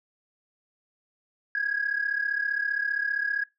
sine tone pair together, 1630.8 / 1666 Hz, G#6 / G#6, -32 / +5 cents, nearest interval unison, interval 37 cents, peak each -28 / -26 dBFS, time 1.55-3.44 s, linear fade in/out 2 ms, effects noise-tail reverb RT60 0.2 s tail -20 dB re dry + tanh soft clip ceiling -18 dBFS

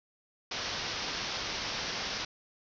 white low-pass noise, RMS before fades -36 dBFS, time 0.51-2.25 s, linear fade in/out 5 ms, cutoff 5900 Hz, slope 96 dB/octave, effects none

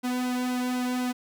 sawtooth tone with flanger, 250 Hz, B3, 21 cents sharp, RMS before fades -28 dBFS, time 0.03-1.13 s, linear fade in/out 20 ms, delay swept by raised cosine 1.7 to 2.4 ms, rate 4 Hz, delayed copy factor -0.85, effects none

